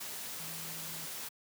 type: tone in noise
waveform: sine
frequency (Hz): 162.9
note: E3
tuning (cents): -20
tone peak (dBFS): -50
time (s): 0.39-1.06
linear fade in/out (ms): 10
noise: white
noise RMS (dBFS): -42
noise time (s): 0-1.29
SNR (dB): -11
effects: high-pass 100 Hz 12 dB/octave